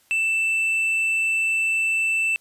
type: tone with tanh clipping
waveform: sine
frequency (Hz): 2656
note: E7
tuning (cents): +12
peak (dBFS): -20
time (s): 0.11-2.36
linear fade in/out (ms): 0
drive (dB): 4
effects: white hiss -60 dBFS RMS until 2.4 s + resampled to 32000 Hz